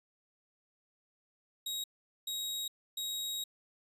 sawtooth tone bursts at uneven times, 3798 Hz, A#7, 32 cents sharp, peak -32 dBFS, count 3, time 1.66-1.84 / 2.27-2.68 / 2.97-3.44 s, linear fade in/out 5 ms, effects resampled to 32000 Hz

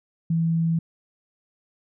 sine tone, 164.81 Hz, E3, in tune, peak -19 dBFS, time 0.3-0.79 s, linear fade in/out 5 ms, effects none

